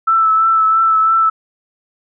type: tone with vibrato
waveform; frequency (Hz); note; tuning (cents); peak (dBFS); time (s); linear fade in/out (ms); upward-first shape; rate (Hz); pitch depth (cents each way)
sine; 1318.5; E6; 0; -9; 0.07-1.3; 10; triangle; 3; 26
effects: none